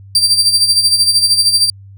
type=tone with tremolo; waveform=35% pulse; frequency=4699 Hz; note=D8; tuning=in tune; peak=-5 dBFS; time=0.15-1.7 s; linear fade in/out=2 ms; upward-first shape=sine; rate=13 Hz; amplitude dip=65%; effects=added 98 Hz sine -34 dBFS peak until 1.97 s